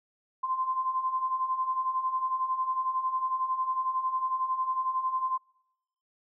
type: beating tone pair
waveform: sine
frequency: 1031 / 1042 Hz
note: C6 / C6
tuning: -26 / -7 cents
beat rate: 11 Hz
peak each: -34 / -28 dBFS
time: 0.43-5.38 s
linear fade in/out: 10 ms
effects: noise-tail reverb RT60 0.9 s tail -25 dB re dry